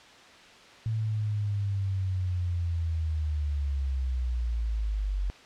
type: linear sweep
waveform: sine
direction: down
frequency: 112 to 46.25 Hz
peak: -26 dBFS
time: 0.86-5.3 s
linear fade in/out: 0 ms
effects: white hiss -51 dBFS RMS until 5.45 s + low-pass 4000 Hz 12 dB/octave